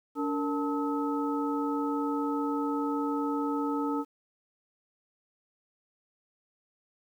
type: tone cluster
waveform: sine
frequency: 286.7 / 461.7 / 881 / 1286 Hz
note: D4 / A#4 / A5 / E6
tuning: -42 / -17 / +2 / -43 cents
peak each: -29 / -35 / -36 / -36 dBFS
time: 0.15-4.05 s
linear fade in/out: 50 ms
effects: 10-bit